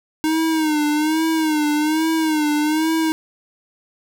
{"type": "tone with vibrato", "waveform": "square", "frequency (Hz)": 310, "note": "D#4", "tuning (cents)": -6, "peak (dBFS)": -17, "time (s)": [0.24, 3.12], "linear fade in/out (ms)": 0, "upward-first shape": "sine", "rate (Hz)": 1.2, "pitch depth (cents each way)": 73, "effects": []}